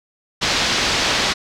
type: low-pass noise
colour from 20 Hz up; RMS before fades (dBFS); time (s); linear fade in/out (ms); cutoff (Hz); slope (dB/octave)
white; -19; 0.41-1.34; 20; 5300; 24
effects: none